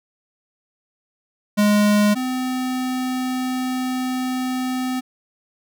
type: tone pair in turn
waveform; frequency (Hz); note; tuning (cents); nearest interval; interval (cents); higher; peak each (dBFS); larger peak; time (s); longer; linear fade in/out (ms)
square; 207.7 / 255.6; G#3 / C4; 0 / -40; major third; 360; second; -14 / -22; first; 1.57-2.15 / 2.15-5.01; second; 20
effects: none